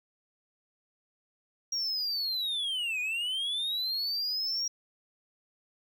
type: linear two-way sweep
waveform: triangle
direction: down then up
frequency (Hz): 5660 to 2438 to 5660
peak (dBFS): -28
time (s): 1.72-4.68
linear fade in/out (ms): 5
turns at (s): 3
effects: none